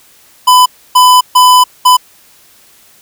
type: tone bursts at uneven times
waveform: square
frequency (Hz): 1002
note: B5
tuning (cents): +25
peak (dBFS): -3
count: 4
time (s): 0.47-0.66 / 0.95-1.21 / 1.35-1.64 / 1.85-1.97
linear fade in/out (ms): 10
effects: white hiss -44 dBFS RMS until 3.01 s